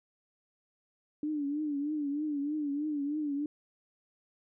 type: tone with vibrato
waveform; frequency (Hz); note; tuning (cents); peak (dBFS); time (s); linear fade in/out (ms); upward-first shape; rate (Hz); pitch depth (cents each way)
sine; 293.7; D4; 0; -30; 1.23-3.46; 2; triangle; 3.2; 97
effects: none